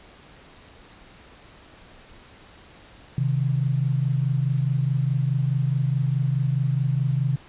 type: tone pair together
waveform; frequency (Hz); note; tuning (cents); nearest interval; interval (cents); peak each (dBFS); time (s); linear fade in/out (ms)
sine; 130.81 / 155.56; C3 / D#3; 0 / 0; minor third; 300; -21 / -25; 3.18-7.36; 2
effects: pink hiss -49 dBFS RMS until 7.48 s + resampled to 8000 Hz